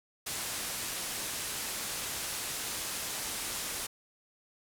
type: low-pass noise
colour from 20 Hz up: white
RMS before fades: -37 dBFS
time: 0.26-3.87 s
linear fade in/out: 10 ms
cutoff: 12000 Hz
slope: 24 dB/octave
effects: none